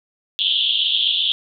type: band-pass noise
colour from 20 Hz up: pink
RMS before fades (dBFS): -19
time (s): 0.39-1.32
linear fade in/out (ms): 0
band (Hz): 3000 to 3600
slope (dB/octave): 96
effects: none